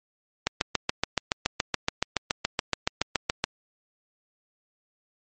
click train, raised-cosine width 0.2 ms, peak -5 dBFS, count 22, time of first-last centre 0.47-3.44 s, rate 7.07 Hz, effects MP3 32 kbps

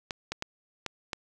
clicks, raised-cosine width 0.2 ms, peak -15 dBFS, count 5, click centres 0.108 / 0.32 / 0.424 / 0.863 / 1.132 s, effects none

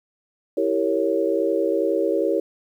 sine chord, E diminished seventh, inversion none, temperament equal with one note detuned, 329.6 / 392 / 461.6 / 554.4 Hz, E4 / G4 / Bb4 / Db5, 0 / 0 / -17 / 0 cents, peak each -24 dBFS, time 0.57-2.4 s, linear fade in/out 5 ms, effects 9-bit

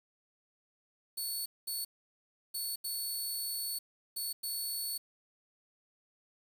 10% pulse tone bursts at uneven times, 4435 Hz, C#8, in tune, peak -28 dBFS, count 6, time 1.17-1.46 / 1.67-1.85 / 2.54-2.76 / 2.84-3.79 / 4.16-4.33 / 4.43-4.98 s, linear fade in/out 10 ms, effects 9-bit

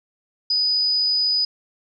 sine tone, 4974 Hz, D#8, 1 cent flat, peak -17 dBFS, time 0.5-1.45 s, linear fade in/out 5 ms, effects none

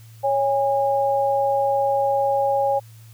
sine tone pair together, 554 / 816.5 Hz, C#5 / G#5, -1 / -30 cents, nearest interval perfect fifth, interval 671 cents, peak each -20 dBFS, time 0.23-2.8 s, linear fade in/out 20 ms, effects added 112 Hz sine -42 dBFS peak until 3.13 s + white hiss -54 dBFS RMS until 3.13 s

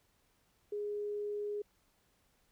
sine tone, 414.1 Hz, G#4, 5 cents flat, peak -35 dBFS, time 0.72-1.62 s, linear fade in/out 5 ms, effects pink hiss -73 dBFS RMS until 2.51 s

